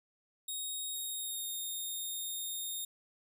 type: tone with pitch glide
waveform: 5% pulse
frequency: 3750 to 3688 Hz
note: A#7 to A#7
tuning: +10 to -19 cents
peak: -30 dBFS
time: 0.48-2.85 s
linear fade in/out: 5 ms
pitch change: -29 cents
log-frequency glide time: 0.93-1.6 s
effects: none